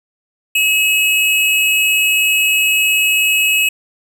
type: tone pair together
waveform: square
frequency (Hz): 2577 / 2885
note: E7 / F#7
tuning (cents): -40 / -44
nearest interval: major second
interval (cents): 196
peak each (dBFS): -13 / -18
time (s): 0.55-3.69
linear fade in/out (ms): 5
effects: none